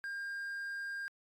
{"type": "tone with quantisation", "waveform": "triangle", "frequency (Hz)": 1605, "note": "G6", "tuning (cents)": 40, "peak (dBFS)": -36, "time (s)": [0.04, 1.08], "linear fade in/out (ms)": 0, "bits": 11, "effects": ["AAC 64 kbps"]}